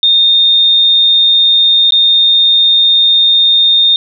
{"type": "tone with dropouts", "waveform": "sine", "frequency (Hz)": 3658, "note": "A#7", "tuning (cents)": -33, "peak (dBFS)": -5, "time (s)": [0.03, 3.96], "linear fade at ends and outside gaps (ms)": 1, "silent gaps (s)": [1.907, 1.922], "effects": []}